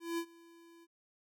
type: tone with ADSR envelope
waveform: square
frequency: 336.3 Hz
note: E4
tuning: 35 cents sharp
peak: -33 dBFS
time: 0-0.87 s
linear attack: 180 ms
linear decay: 72 ms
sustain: -24 dB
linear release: 39 ms
effects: none